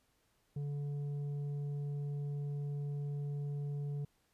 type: tone with tanh clipping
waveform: triangle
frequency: 144 Hz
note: D3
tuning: 34 cents flat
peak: -37 dBFS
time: 0.56-4.05 s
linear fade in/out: 5 ms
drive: 10 dB
effects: pink hiss -75 dBFS RMS until 4.33 s + resampled to 32000 Hz